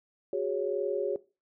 sine chord, F# suspended second, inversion none, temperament equal with one note detuned, 370 / 411.2 / 554.4 Hz, F#4 / G#4 / C#5, 0 / -17 / 0 cents, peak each -32 dBFS, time 0.33-1.16 s, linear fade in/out 2 ms, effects noise-tail reverb RT60 0.3 s tail -19 dB re dry

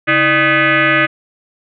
sine tone with frequency modulation, 138.3 Hz, C#3, 4 cents flat, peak -9 dBFS, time 0.07-1.07 s, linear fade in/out 20 ms, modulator 461 Hz, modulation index 5, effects none

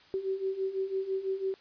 sine beating tone pair, 380 / 386 Hz, F#4 / G4, +46 / -27 cents, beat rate 6 Hz, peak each -35 / -31 dBFS, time 0.14-1.54 s, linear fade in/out 0 ms, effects white hiss -58 dBFS RMS until 1.6 s + resampled to 11025 Hz

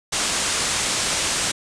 white low-pass noise, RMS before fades -23 dBFS, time 0.12-1.52 s, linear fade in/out 10 ms, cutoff 9100 Hz, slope 48 dB/octave, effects none

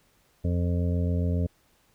harmonic tone, 87.31 Hz, F2, in tune, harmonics 1 / 2 / 3 / 5 / 6 / 7, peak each -24 / -30 / -34 / -38 / -40 / -41 dBFS, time 0.44-1.47 s, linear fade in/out 10 ms, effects pink hiss -65 dBFS RMS until 1.94 s

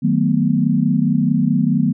sine chord, B dominant seventh, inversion first, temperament just, 154.34 / 185.21 / 222.2 / 246.9 Hz, D#3 / F#3 / A3 / B3, -14 / +2 / +17 / 0 cents, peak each -19 / -19 / -19 / -18 dBFS, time 0.02-1.93 s, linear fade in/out 20 ms, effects none

